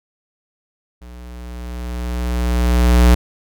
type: tone with level ramp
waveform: square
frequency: 60.5 Hz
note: B1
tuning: 35 cents flat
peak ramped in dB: -36 to -7 dBFS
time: 1.01-3.15 s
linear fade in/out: 10 ms
effects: none